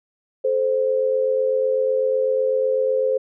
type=tone pair together; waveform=sine; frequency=434 / 522 Hz; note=A4 / C5; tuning=-24 / -4 cents; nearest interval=minor third; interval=320 cents; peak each=-23 / -18 dBFS; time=0.44-3.18 s; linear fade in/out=10 ms; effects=none